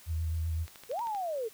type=tone with vibrato; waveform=sine; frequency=81.1 Hz; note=E2; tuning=28 cents flat; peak=-29 dBFS; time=0.06-0.67 s; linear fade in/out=50 ms; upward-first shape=square; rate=7.8 Hz; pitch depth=24 cents each way
type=click train; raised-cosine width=0.2 ms; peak=-30 dBFS; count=7; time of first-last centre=0.68-1.149 s; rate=12.8 Hz
type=linear two-way sweep; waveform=sine; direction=up then down; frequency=419.9 to 968 to 419.9 Hz; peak=-31 dBFS; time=0.89-1.49 s; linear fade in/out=20 ms; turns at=1.02 s
effects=white hiss -55 dBFS RMS until 1.53 s